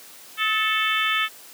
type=harmonic tone with a mistuned harmonic; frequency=440 Hz; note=A4; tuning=in tune; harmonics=3 / 4 / 5 / 6 / 7 / 8; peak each=-25 / -26 / -27 / -28 / -28 / -29 dBFS; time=0.37-1.29 s; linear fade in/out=50 ms; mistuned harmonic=3; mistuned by=-44 cents; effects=white hiss -45 dBFS RMS until 1.53 s + high-pass 200 Hz 12 dB/octave